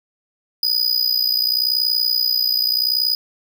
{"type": "tone with amplitude modulation", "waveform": "square", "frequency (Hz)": 4960, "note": "D#8", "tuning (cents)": -6, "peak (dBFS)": -13, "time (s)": [0.63, 3.15], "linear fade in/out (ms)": 2, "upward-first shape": "sine", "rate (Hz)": 60.8, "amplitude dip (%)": 80, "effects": []}